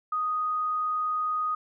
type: tone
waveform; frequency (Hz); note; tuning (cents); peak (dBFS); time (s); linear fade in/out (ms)
sine; 1244.5; D#6; 0; -25; 0.12-1.55; 5
effects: none